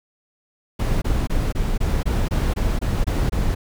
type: noise bursts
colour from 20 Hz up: brown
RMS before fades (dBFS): -20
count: 11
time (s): 0.79-3.55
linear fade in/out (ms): 10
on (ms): 230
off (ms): 23
effects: none